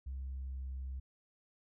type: tone with pitch glide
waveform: sine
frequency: 66.4 to 65.83 Hz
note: C2 to C2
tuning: +26 to +11 cents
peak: -37 dBFS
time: 0.06-1 s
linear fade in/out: 10 ms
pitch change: -15 cents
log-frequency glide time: 0.21-0.6 s
effects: tanh soft clip ceiling -36 dBFS